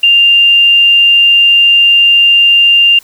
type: tone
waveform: sine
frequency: 2794 Hz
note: F7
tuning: in tune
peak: -3 dBFS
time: 0.03-2.99 s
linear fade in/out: 5 ms
effects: white hiss -41 dBFS RMS until 3.03 s